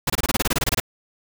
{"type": "noise bursts", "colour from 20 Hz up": "pink", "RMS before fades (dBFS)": -20, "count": 14, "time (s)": [0.07, 0.801], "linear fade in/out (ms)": 5, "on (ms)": 29, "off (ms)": 25, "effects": []}